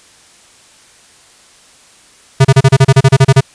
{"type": "tone bursts", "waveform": "square", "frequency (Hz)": 134.4, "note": "C3", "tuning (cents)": 47, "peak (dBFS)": -3, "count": 13, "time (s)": [2.4, 3.408], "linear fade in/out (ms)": 10, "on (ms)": 48, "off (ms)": 32, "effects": ["white hiss -44 dBFS RMS until 3.54 s", "resampled to 22050 Hz"]}